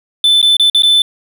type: tone with dropouts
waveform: triangle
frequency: 3520 Hz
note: A7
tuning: in tune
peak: -5 dBFS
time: 0.24-1.02 s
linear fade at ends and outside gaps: 2 ms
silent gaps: 0.416-0.427 / 0.568-0.597 / 0.699-0.747 / 0.822-0.833 s
effects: none